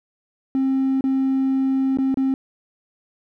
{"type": "tone with dropouts", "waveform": "triangle", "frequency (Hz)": 266.5, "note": "C4", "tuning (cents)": 32, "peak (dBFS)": -14, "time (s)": [0.55, 2.34], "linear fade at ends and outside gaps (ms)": 1, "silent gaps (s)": [[1.009, 1.04], [1.972, 1.986], [2.143, 2.172]], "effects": ["tanh soft clip ceiling -12 dBFS"]}